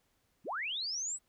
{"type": "linear sweep", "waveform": "sine", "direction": "up", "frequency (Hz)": [106.5, 8100], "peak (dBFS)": -34, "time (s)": [0.44, 1.19], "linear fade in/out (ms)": 50, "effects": ["pink hiss -75 dBFS RMS until 1.28 s"]}